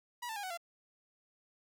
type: tone with pitch steps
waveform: sawtooth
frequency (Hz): 968 / 887.7 / 814 / 746.4 / 684.5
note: B5 / A5 / G#5 / F#5 / F5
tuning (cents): -35 / +15 / -35 / +15 / -35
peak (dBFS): -35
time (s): 0.22-0.575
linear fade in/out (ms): 10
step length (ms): 71
effects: none